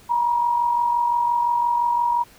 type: tone with amplitude modulation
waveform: sine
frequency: 954 Hz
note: A#5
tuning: 40 cents sharp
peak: -15 dBFS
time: 0.09-2.24 s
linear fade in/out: 20 ms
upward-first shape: sine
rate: 45.8 Hz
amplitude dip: 50%
effects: pink hiss -50 dBFS RMS until 2.38 s